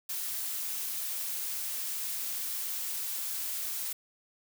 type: noise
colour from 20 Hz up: blue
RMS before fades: -35 dBFS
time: 0.09-3.93 s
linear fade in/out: 5 ms
effects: none